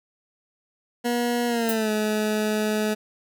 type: tone with pitch glide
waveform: 20% pulse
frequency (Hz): 240 to 213.8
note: B3 to A3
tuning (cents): -49 to -49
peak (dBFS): -17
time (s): 1.04-2.95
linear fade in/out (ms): 20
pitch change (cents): -200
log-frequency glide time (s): 1.47-1.91
type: noise with exponential decay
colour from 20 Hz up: violet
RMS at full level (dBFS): -24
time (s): 1.69-1.81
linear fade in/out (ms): 0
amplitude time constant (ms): 24
effects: none